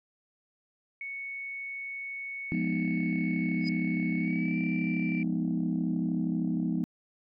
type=tone with pitch glide; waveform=sine; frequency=2217 to 2338 Hz; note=C#7 to D7; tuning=0 to -8 cents; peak=-35 dBFS; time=1.01-5.23 s; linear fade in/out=2 ms; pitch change=+92 cents; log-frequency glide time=4.19-4.57 s
type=chord; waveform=sine; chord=F half-diminished seventh; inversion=none; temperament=equal; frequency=174.61 / 207.7 / 246.9 / 311.1 Hz; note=F3 / Ab3 / Cb4 / Eb4; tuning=0 / 0 / 0 / 0 cents; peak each=-30 / -33 / -31 / -33 dBFS; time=2.52-6.84 s; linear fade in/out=0 ms
type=tone with exponential growth; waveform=sine; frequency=4978 Hz; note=D#8; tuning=in tune; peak=-31 dBFS; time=3.6-3.69 s; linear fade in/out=5 ms; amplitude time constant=18 ms
effects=tanh soft clip ceiling -19 dBFS